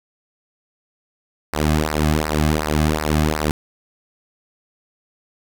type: tone with flanger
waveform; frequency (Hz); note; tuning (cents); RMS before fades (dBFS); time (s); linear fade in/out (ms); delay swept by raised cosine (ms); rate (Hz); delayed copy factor
sawtooth; 76.6; D#2; -27; -19; 1.53-3.51; 0; 0.29 to 2.19; 2.7; -0.85
effects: none